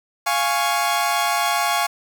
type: chord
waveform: sawtooth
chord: Db major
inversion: first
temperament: equal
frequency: 698.5 / 830.6 / 1108.7 Hz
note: F5 / Ab5 / Db6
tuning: 0 / 0 / 0 cents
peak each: -19 dBFS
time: 0.26-1.87 s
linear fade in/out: 10 ms
effects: 7-bit